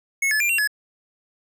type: tone with pitch steps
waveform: square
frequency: 2186 / 1723 / 2386 / 2744 / 1699 Hz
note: C#7 / A6 / D7 / F7 / G#6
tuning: -25 / -37 / +27 / -31 / +39 cents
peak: -19 dBFS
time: 0.22-0.675 s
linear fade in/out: 5 ms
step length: 91 ms
effects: none